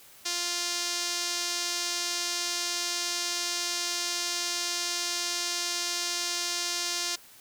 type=tone with band-pass filter; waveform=sawtooth; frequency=349.2 Hz; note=F4; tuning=in tune; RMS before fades=-31 dBFS; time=0.25-7.16 s; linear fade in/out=10 ms; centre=5500 Hz; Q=1.8; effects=white hiss -53 dBFS RMS until 7.4 s